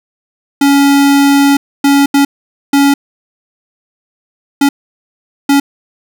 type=tone bursts at uneven times; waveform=square; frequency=280.5 Hz; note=C#4; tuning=21 cents sharp; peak=-6 dBFS; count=6; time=0.61-1.57 / 1.84-2.06 / 2.14-2.25 / 2.73-2.94 / 4.61-4.69 / 5.49-5.6 s; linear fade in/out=5 ms; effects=none